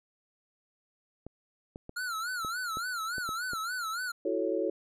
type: clicks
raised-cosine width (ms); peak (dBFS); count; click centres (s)
2; -28; 8; 1.266 / 1.759 / 1.894 / 2.448 / 2.771 / 3.182 / 3.291 / 3.534
type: tone with vibrato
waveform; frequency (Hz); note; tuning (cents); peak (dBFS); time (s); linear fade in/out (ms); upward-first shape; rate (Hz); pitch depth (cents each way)
square; 1396.9; F6; 0; -33; 1.96-4.12; 10; sine; 3.5; 140
type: chord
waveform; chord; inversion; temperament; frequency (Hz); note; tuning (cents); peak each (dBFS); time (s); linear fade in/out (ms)
sine; F# minor seventh; third; equal; 329.6 / 370 / 440 / 554.4; E4 / F#4 / A4 / C#5; 0 / 0 / 0 / 0; -33; 4.25-4.7; 5
effects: resampled to 32000 Hz

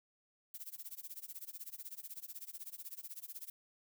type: noise with tremolo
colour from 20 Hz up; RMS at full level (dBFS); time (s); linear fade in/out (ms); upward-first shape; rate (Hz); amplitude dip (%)
violet; -45; 0.54-3.5; 2; sine; 16; 95
effects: none

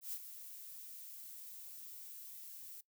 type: noise with ADSR envelope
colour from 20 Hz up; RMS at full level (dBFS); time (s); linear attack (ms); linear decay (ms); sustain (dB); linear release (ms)
violet; -41; 0.01-2.81; 120; 54; -10; 7
effects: noise-tail reverb RT60 0.1 s tail -19 dB re dry

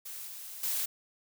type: noise with level steps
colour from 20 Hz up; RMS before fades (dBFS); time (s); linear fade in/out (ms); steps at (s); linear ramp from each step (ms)
blue; -42 / -44 / -32; 0.05-0.86; 10; 0.27 / 0.63; 5
effects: none

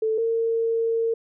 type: tone pair in turn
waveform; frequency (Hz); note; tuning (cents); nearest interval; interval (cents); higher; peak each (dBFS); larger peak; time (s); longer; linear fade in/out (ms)
sine; 440 / 456.2; A4 / A#4; 0 / -37; minor second; 63; second; -20; neither; 0.02-0.18 / 0.18-1.14; second; 5
effects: none

